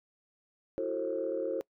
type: chord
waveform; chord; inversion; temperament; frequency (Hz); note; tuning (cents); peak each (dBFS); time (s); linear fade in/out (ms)
sine; F# half-diminished seventh; third; just; 333 / 370 / 444 / 532.8; E4 / F#4 / A4 / C5; +18 / 0 / +16 / +31; -37 / -37 / -35 / -33; 0.78-1.61; 0
effects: noise-tail reverb RT60 0.1 s tail -24 dB re dry + tanh soft clip ceiling -22 dBFS